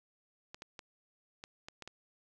clicks, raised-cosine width 0.2 ms, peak -28 dBFS, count 7, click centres 0.545 / 0.621 / 0.792 / 1.439 / 1.685 / 1.823 / 1.876 s, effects none

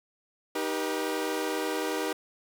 sawtooth chord, Eb augmented, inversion none, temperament equal with one note detuned, 311.1 / 392 / 482.6 Hz, Eb4 / G4 / B4, 0 / 0 / -40 cents, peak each -29 dBFS, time 0.55-2.13 s, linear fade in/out 5 ms, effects none

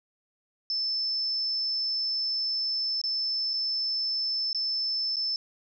sine tone with dropouts, 5274 Hz, E8, in tune, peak -26 dBFS, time 0.7-5.36 s, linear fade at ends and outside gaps 1 ms, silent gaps 3.015-3.038 / 3.534-3.538 / 4.53-4.547 / 5.159-5.167 s, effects none

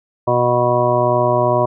harmonic tone, 122.3 Hz, B2, 16 cents flat, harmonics 1 / 2 / 3 / 4 / 5 / 6 / 8 / 9, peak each -21 / -27 / -20 / -28 / -16 / -23 / -19 / -25 dBFS, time 0.27-1.66 s, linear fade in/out 10 ms, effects none

